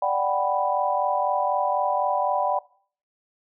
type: chord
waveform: sine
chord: G major seventh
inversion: second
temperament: equal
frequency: 587.3 / 740 / 784 / 987.8 Hz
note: D5 / F#5 / G5 / B5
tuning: 0 / 0 / 0 / 0 cents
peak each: -26 dBFS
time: 0.02-2.59 s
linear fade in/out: 5 ms
effects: noise-tail reverb RT60 0.5 s tail -21 dB re dry